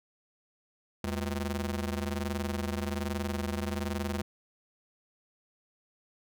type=ring-modulated tone; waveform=sawtooth; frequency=142.6 Hz; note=C#3; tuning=49 cents sharp; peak=-24 dBFS; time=1.04-4.22 s; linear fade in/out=2 ms; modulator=60.7 Hz; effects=none